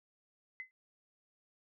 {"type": "tone with exponential decay", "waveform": "sine", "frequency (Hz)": 2041, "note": "C7", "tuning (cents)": -44, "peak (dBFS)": -37, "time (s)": [0.6, 0.71], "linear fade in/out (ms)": 0, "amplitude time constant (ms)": 23, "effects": []}